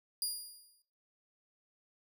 20% pulse tone with exponential decay, 4839 Hz, D#8, 49 cents flat, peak -25 dBFS, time 0.22-0.82 s, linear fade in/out 1 ms, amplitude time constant 130 ms, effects noise-tail reverb RT60 0.7 s tail -20 dB re dry

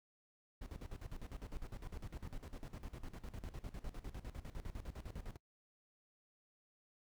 brown noise with tremolo, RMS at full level -45 dBFS, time 0.61-5.37 s, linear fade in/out 10 ms, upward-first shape square, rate 9.9 Hz, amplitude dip 80%, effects noise-tail reverb RT60 0.1 s tail -23 dB re dry

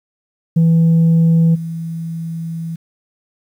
sine tone with level steps, 164.81 Hz, E3, in tune, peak -6 / -21 dBFS, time 0.56-2.76 s, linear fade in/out 10 ms, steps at 1.54 s, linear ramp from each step 20 ms, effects tanh soft clip ceiling -7 dBFS + 8-bit

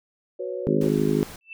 sine chord, F# suspended fourth, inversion none, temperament equal, 370 / 493.9 / 554.4 Hz, F#4 / B4 / C#5, 0 / 0 / 0 cents, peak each -32 dBFS, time 0.39-0.89 s, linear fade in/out 10 ms
harmonic tone, 51.91 Hz, G#1, in tune, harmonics 3 / 4 / 5 / 6 / 7 / 8, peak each -26 / -27 / -25 / -29 / -26 / -26 dBFS, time 0.67-1.23 s, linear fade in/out 0 ms
pink noise, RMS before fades -41 dBFS, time 0.81-1.36 s, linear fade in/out 2 ms
sine tone with exponential growth, 2658 Hz, E7, 14 cents sharp, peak -32 dBFS, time 1.41-1.53 s, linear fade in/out 1 ms, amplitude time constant 25 ms
effects none

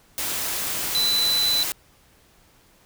sine tone in noise, 4000 Hz, B7, 21 cents sharp, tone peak -19 dBFS, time 0.95-1.63 s, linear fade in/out 0 ms, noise white, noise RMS -27 dBFS, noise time 0.18-1.72 s, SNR +5 dB, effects pink hiss -57 dBFS RMS until 2.85 s

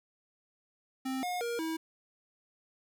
square tone with pitch steps, 262.7 / 719 / 471.3 / 322.8 Hz, C4 / F#5 / A#4 / E4, +7 / -50 / +19 / -36 cents, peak -33 dBFS, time 1.05-1.77 s, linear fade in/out 10 ms, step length 180 ms, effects 11-bit

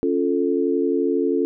sine chord, Db augmented, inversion none, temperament equal, 277.2 / 349.2 / 440 Hz, Db4 / F4 / A4, 0 / 0 / 0 cents, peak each -22 dBFS, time 0.03-1.45 s, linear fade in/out 0 ms, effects none

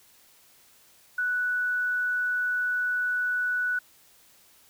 sine tone, 1480 Hz, F#6, in tune, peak -24 dBFS, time 1.18-3.79 s, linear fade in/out 5 ms, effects white hiss -58 dBFS RMS until 4.69 s

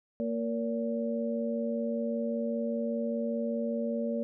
sine tone cluster, 230.7 / 467.9 / 573 Hz, A#3 / A#4 / D5, -18 / +6 / -43 cents, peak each -31 / -36 / -34 dBFS, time 0.2-4.23 s, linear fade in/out 0 ms, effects none

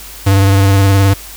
square tone with vibrato, 98 Hz, G2, in tune, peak -7 dBFS, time 0.26-1.14 s, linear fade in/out 10 ms, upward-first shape square, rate 19 Hz, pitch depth 23 cents each way, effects added 50 Hz sine -35 dBFS peak until 1.36 s + white hiss -32 dBFS RMS until 1.36 s

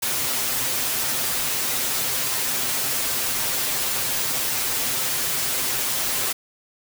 white noise with comb filter, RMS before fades -24 dBFS, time 0.02-6.33 s, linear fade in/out 10 ms, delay 7.7 ms, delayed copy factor +0.95, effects none

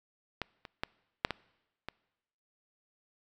clicks, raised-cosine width 0.3 ms, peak -17 / -28 / -16 / -9 / -16 / -22 dBFS, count 6, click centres 0.417 / 0.652 / 0.835 / 1.249 / 1.307 / 1.886 s, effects noise-tail reverb RT60 1.0 s tail -24 dB re dry

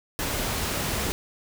pink noise, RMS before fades -28 dBFS, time 0.19-1.12 s, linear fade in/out 0 ms, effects none

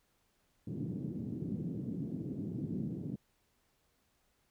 pink band-pass noise, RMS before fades -39 dBFS, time 0.67-3.16 s, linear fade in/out 5 ms, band 130 to 300 Hz, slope 24 dB/octave, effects pink hiss -75 dBFS RMS until 4.5 s

